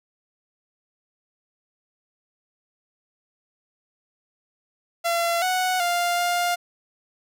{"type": "tone with pitch steps", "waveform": "sawtooth", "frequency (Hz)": [681, 739, 699, 703], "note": ["F5", "F#5", "F5", "F5"], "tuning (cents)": [-44, -2, 1, 11], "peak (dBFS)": -17, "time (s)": [5.04, 6.56], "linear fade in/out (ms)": 20, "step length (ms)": 380, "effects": []}